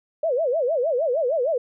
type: tone with vibrato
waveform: sine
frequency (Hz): 566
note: C#5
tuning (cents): +36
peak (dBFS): -19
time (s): 0.23-1.58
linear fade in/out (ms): 5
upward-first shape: sine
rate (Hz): 6.5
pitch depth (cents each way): 290
effects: none